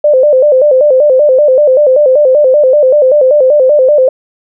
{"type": "tone with vibrato", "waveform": "sine", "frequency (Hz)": 554.4, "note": "C#5", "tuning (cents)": 0, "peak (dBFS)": -3, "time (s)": [0.04, 4.09], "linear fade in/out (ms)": 5, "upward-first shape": "square", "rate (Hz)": 5.2, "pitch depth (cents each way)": 120, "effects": []}